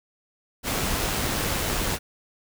pink noise with amplitude modulation, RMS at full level -25 dBFS, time 0.63-1.99 s, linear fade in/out 50 ms, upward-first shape sine, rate 103 Hz, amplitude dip 25%, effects none

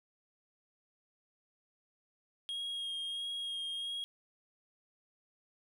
triangle tone with vibrato, 3260 Hz, G#7, 33 cents flat, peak -35 dBFS, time 2.49-4.04 s, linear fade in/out 0 ms, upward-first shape sine, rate 1.5 Hz, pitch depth 16 cents each way, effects none

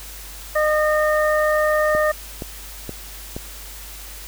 harmonic tone, 611 Hz, D#5, 32 cents flat, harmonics 1 / 2 / 3, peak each -17 / -23 / -23 dBFS, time 0.55-2.12 s, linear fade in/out 10 ms
click train, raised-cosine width 2 ms, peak -15 dBFS, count 4, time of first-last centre 1.95-3.365 s, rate 2.12 Hz
effects added 50 Hz sine -38 dBFS peak until 4.27 s + white hiss -38 dBFS RMS until 4.27 s

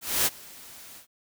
white noise with ADSR envelope, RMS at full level -22 dBFS, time 0.01-1.07 s, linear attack 250 ms, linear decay 35 ms, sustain -24 dB, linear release 98 ms, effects none

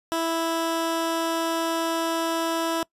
15% pulse tone, 329.5 Hz, E4, 1 cent flat, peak -17 dBFS, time 0.12-2.83 s, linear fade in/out 0 ms, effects noise-tail reverb RT60 0.1 s tail -24 dB re dry + resampled to 32000 Hz

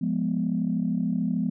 sine chord, F diminished, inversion none, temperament equal, 174.61 / 207.7 / 246.9 Hz, F3 / Ab3 / Cb4, 0 / 0 / 0 cents, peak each -27 dBFS, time 0.01-1.5 s, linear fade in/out 10 ms, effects tanh soft clip ceiling -14 dBFS

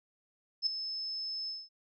sine tone with ADSR envelope, 5230 Hz, E8, 15 cents flat, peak -24 dBFS, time 0.62-1.69 s, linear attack 46 ms, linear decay 4 ms, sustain -11 dB, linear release 210 ms, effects none

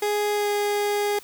30% pulse tone with pitch glide, 415.3 to 411.7 Hz, G#4 to G#4, 0 to -15 cents, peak -19 dBFS, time 0.02-1.19 s, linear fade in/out 5 ms, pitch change -15 cents, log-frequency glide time 0.34-0.48 s, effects white hiss -47 dBFS RMS until 1.23 s

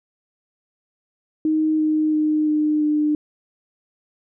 sine tone with pitch steps, 312 / 309.1 / 306.3 / 303.5 / 300.7 Hz, D#4 / D#4 / D#4 / D#4 / D4, +5 / -11 / -27 / -43 / +41 cents, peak -16 dBFS, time 1.45-3.15 s, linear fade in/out 2 ms, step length 340 ms, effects none

